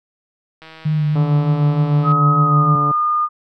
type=click train; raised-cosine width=0.3 ms; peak=-23 dBFS; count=241; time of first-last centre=0.62-2.12 s; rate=160 Hz
type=tone with vibrato; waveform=sine; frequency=151.8 Hz; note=D#3; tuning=42 cents flat; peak=-14 dBFS; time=0.85-2.76 s; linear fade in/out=10 ms; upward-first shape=triangle; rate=3.4 Hz; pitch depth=30 cents each way
type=harmonic tone; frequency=145.2 Hz; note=D3; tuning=19 cents flat; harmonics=1 / 2 / 3 / 4 / 5 / 6 / 7 / 8 / 9; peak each=-20 / -26 / -30 / -32 / -34 / -36 / -37 / -38 / -39 dBFS; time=1.15-2.92 s; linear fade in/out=10 ms
type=tone with pitch glide; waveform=sine; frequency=1267 to 1217.5 Hz; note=D#6 to D#6; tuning=+31 to -38 cents; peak=-14 dBFS; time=2.03-3.29 s; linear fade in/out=50 ms; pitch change=-69 cents; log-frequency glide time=2.37-2.72 s
effects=none